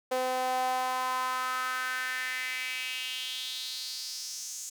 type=tone with high-pass filter sweep; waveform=sawtooth; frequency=255.8 Hz; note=C4; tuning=39 cents flat; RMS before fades=-33 dBFS; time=0.11-4.7 s; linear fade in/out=10 ms; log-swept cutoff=570 to 6900 Hz; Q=4.1; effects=none

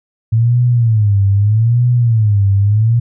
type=tone with vibrato; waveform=sine; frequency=110 Hz; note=A2; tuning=in tune; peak=-8 dBFS; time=0.32-3 s; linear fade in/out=10 ms; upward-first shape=sine; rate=0.8 Hz; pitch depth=190 cents each way; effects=none

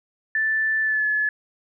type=tone with pitch glide; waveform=sine; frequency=1760 to 1713.9 Hz; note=A6 to A6; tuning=0 to -46 cents; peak=-19 dBFS; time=0.35-1.29 s; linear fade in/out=2 ms; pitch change=-46 cents; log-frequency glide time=0.82-1.06 s; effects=none

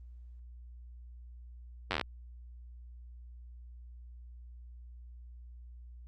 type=slowing click train; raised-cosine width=0.3 ms; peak=-15 dBFS; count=9; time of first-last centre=1.91-2.013 s; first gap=10 ms; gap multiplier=1.07; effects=added 60 Hz sine -47 dBFS peak until 6.07 s + Opus 32 kbps

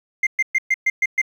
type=tone bursts; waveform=sine; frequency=2097 Hz; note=C7; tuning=3 cents sharp; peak=-12 dBFS; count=7; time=0.23-1.216 s; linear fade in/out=5 ms; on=38 ms; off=120 ms; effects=tanh soft clip ceiling -13 dBFS + 8-bit

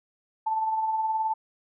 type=tone with tremolo; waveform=sine; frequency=880 Hz; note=A5; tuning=in tune; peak=-22 dBFS; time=0.46-1.34 s; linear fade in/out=10 ms; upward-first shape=sine; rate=19 Hz; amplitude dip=40%; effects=none

